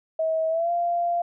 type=tone with pitch glide; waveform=sine; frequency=642 to 692.1 Hz; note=E5 to F5; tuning=-46 to -16 cents; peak=-21 dBFS; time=0.19-1.22 s; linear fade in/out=5 ms; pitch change=+130 cents; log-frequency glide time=0.49-0.71 s; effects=none